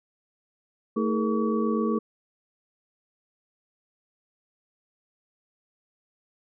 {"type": "tone cluster", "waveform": "sine", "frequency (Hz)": [223.1, 319.5, 418.6, 466.6, 1135], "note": ["A3", "D#4", "G#4", "A#4", "C#6"], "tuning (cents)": [24, 46, 14, 2, 41], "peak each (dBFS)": [-25, -31, -29, -31, -33], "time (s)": [0.96, 1.99], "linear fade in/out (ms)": 10, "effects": []}